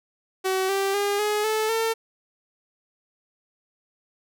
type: tone with pitch steps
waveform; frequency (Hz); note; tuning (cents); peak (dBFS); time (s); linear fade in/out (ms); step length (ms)
sawtooth; 378 / 391.6 / 405.6 / 420.1 / 435.2 / 450.8; F#4 / G4 / G#4 / G#4 / A4 / A4; +37 / -2 / -41 / +20 / -19 / +42; -18; 0.44-1.94; 20; 250
effects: none